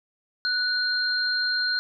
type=tone pair together; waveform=sine; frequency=1480 / 4186 Hz; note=F#6 / C8; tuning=0 / 0 cents; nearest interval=octave + tritone; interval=1800 cents; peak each=-25 dBFS; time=0.45-1.79 s; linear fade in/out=0 ms; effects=none